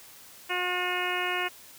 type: harmonic tone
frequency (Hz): 360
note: F#4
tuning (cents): -47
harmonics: 1 / 2 / 3 / 4 / 5 / 6 / 7 / 8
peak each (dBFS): -35 / -35 / -35 / -35 / -35 / -35 / -35 / -35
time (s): 0.49-1.49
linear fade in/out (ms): 20
effects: white hiss -50 dBFS RMS until 1.78 s + high-pass 60 Hz 12 dB/octave